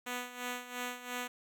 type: tone with tremolo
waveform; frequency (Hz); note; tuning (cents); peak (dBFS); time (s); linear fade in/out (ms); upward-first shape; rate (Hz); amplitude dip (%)
5% pulse; 246.9; B3; 0; -24; 0.06-1.28; 10; sine; 2.9; 75
effects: none